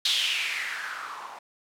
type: noise with low-pass filter sweep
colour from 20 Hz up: violet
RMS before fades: -30 dBFS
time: 0.05-1.39 s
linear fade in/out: 5 ms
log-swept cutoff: 3700 to 860 Hz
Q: 4.3
effects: none